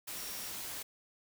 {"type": "tone in noise", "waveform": "sine", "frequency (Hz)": 5600, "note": "F8", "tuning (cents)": 4, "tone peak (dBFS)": -49, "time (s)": [0.17, 0.5], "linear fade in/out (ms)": 10, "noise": "white", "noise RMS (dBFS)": -42, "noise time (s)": [0.07, 0.83], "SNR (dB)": -10, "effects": []}